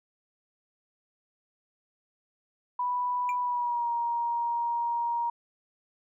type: tone with pitch glide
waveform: sine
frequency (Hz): 986 to 942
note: B5 to A#5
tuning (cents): -3 to +18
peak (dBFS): -26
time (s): 2.79-5.3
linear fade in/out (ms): 5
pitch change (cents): -79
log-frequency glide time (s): 3.4-3.9
type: tone with exponential decay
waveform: triangle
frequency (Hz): 2374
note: D7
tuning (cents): +18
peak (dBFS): -29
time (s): 3.29-3.37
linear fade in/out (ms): 1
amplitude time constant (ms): 16
effects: none